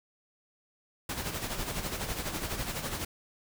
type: noise with tremolo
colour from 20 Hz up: pink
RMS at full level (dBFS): -33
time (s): 1.09-3.05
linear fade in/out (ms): 5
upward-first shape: sine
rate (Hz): 12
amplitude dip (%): 55
effects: none